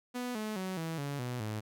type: tone with pitch steps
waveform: sawtooth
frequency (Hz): 247.2 / 215.2 / 187.34 / 163.09 / 141.98 / 123.6 / 107.6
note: B3 / A3 / F#3 / E3 / C#3 / B2 / A2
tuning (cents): +2 / -38 / +22 / -18 / +42 / +2 / -38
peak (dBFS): -31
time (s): 0.14-1.61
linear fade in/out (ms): 20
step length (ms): 210
effects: none